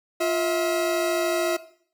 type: tone pair together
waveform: 40% pulse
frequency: 350 / 646.4 Hz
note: F4 / E5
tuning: +4 / -34 cents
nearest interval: major seventh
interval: 1062 cents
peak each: -24 / -23 dBFS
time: 0.2-1.57 s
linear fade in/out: 10 ms
effects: noise-tail reverb RT60 0.6 s tail -17 dB re dry